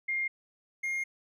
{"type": "tone pair in turn", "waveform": ["sine", "triangle"], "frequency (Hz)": [2120, 2130], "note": ["C7", "C7"], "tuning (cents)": [22, 30], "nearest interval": "unison", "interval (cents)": 8, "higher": "second", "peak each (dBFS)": -28, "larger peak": "neither", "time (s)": [[0.08, 0.28], [0.83, 1.04]], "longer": "second", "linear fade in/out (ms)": 10, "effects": []}